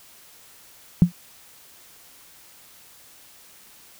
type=tone with exponential decay; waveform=sine; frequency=174.61 Hz; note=F3; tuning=in tune; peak=-5 dBFS; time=1.02-1.12 s; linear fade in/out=0 ms; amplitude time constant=20 ms; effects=white hiss -50 dBFS RMS until 3.99 s